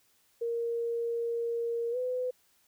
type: tone with pitch glide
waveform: sine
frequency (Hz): 466.9 to 503.3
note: A#4 to B4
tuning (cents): +3 to +33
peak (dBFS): -29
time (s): 0.41-2.31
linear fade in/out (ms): 10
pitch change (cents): +130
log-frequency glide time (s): 1.91-1.97
effects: white hiss -68 dBFS RMS until 2.67 s